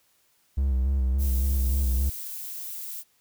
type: tone with vibrato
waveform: triangle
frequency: 66 Hz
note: C2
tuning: 16 cents sharp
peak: -19 dBFS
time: 0.57-2.1 s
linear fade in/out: 10 ms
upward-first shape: square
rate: 3.5 Hz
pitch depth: 52 cents each way
type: noise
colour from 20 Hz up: violet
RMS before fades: -36 dBFS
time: 1.18-3.04 s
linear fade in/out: 50 ms
effects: white hiss -66 dBFS RMS until 3.2 s